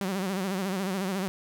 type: tone with vibrato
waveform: sawtooth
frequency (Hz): 190.7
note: G3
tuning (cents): -47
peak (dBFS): -24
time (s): 0.01-1.28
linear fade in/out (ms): 0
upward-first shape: sine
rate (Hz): 14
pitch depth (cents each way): 92
effects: none